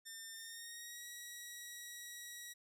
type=tone with pitch glide; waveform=10% pulse; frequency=1800 to 1918.1 Hz; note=A6 to A#6; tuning=+39 to +49 cents; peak=-39 dBFS; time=0.05-2.54 s; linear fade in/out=20 ms; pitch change=+110 cents; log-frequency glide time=0.32-1.05 s; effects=none